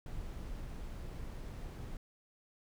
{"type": "noise", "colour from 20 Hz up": "brown", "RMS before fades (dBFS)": -43, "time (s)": [0.06, 1.97], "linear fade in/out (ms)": 2, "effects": []}